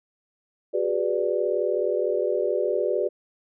sine chord, G# half-diminished seventh, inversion third, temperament equal with one note detuned, 370 / 409.4 / 493.9 / 587.3 Hz, F#4 / G#4 / B4 / D5, 0 / -25 / 0 / 0 cents, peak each -27 dBFS, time 0.73-3.09 s, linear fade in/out 20 ms, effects none

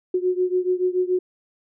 sine beating tone pair, 362.6 / 369.6 Hz, F#4 / F#4, -35 / -2 cents, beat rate 7 Hz, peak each -21 / -23 dBFS, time 0.14-1.19 s, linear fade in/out 5 ms, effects none

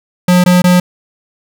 square tone bursts, 179.4 Hz, F3, 47 cents sharp, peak -6 dBFS, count 3, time 0.28-0.8 s, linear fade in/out 5 ms, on 160 ms, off 20 ms, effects none

